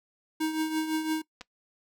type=tone with tremolo; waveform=square; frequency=314.8 Hz; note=D#4; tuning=20 cents sharp; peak=-25 dBFS; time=0.4-1.22 s; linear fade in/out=10 ms; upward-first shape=triangle; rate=5.9 Hz; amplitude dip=65%
type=clicks; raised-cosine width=0.2 ms; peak=-25 dBFS; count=2; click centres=1.41 / 1.414 s
effects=noise-tail reverb RT60 0.1 s tail -20 dB re dry